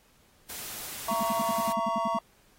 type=noise; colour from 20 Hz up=white; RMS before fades=-39 dBFS; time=0.49-1.73 s; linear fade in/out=10 ms
type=chord; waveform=triangle; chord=A# diminished; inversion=second; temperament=just; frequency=671.3 / 932.3 / 1118.8 Hz; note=E5 / A#5 / C#6; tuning=+31 / 0 / +16 cents; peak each=-29 dBFS; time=1.08-2.19 s; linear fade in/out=5 ms
type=tone bursts; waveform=sine; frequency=218.1 Hz; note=A3; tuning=15 cents flat; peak=-29 dBFS; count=12; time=1.11-2.172 s; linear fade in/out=5 ms; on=28 ms; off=66 ms
effects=pink hiss -63 dBFS RMS until 2.58 s + AAC 48 kbps